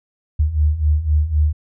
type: beating tone pair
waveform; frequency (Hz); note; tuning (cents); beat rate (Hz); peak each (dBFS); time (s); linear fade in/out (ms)
sine; 73.42 / 77.32; D2 / D#2; 0 / -10; 3.9; -19 / -15; 0.39-1.53; 10
effects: none